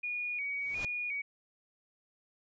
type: tone with vibrato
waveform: sine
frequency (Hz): 2349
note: D7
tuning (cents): 0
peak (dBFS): -33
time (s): 0.03-1.22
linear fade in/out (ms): 10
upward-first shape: square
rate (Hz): 1.4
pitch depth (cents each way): 70
type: noise with exponential growth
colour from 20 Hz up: pink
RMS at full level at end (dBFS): -39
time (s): 0.53-0.85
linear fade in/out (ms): 1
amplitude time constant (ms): 69
effects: resampled to 16000 Hz